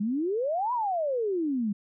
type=exponential two-way sweep; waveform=sine; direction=up then down; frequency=196 to 1011 to 196 Hz; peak=-25 dBFS; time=0-1.73 s; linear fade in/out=10 ms; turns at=0.73 s; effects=none